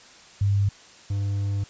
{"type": "tone pair in turn", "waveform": ["sine", "triangle"], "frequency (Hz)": [100, 100], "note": ["G2", "G2"], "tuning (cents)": [35, 35], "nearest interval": "unison", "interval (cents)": 0, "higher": "neither", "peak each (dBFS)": [-18, -21], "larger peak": "first", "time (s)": [[0.41, 0.69], [1.1, 1.64]], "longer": "second", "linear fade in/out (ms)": 5, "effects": ["white hiss -49 dBFS RMS until 1.69 s", "resampled to 16000 Hz"]}